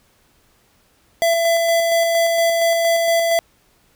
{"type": "tone with tremolo", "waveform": "square", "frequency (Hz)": 670, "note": "E5", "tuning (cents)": 28, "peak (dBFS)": -14, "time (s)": [1.22, 3.39], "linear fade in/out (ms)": 0, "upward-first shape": "square", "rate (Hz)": 4.3, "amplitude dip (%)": 25, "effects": ["pink hiss -58 dBFS RMS until 3.95 s"]}